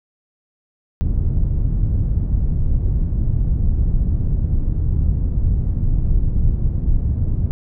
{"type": "low-pass noise", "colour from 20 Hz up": "pink", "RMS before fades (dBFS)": -17, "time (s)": [1.01, 7.51], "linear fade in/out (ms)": 0, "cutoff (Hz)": 110, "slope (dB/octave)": 12, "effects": []}